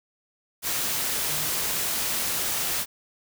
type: tone in noise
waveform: sine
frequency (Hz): 151.5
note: D#3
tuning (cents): -46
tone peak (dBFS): -38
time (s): 1.27-1.49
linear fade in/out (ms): 50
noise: white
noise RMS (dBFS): -27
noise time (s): 0.62-2.86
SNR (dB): -14
effects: none